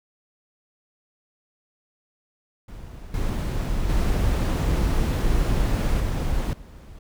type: noise with level steps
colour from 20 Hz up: brown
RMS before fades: -39 / -25 / -21 / -24 / -42 dBFS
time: 2.68-6.99 s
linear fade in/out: 5 ms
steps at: 3.14 / 3.89 / 6 / 6.53 s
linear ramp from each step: 2 ms
effects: none